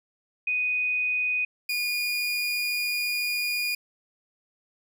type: tone pair in turn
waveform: sine / 30% pulse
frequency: 2489 / 2438 Hz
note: D#7 / D#7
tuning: 0 / -36 cents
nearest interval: unison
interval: 36 cents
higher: first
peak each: -23 dBFS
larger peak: neither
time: 0.47-1.45 / 1.69-3.75 s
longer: second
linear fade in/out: 5 ms
effects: none